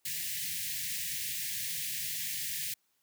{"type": "band-stop noise", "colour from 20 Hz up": "white", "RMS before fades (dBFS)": -36, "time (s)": [0.05, 2.74], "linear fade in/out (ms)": 5, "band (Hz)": [190, 1700], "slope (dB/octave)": 96, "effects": ["white hiss -75 dBFS RMS until 3.02 s", "high-pass 100 Hz 12 dB/octave"]}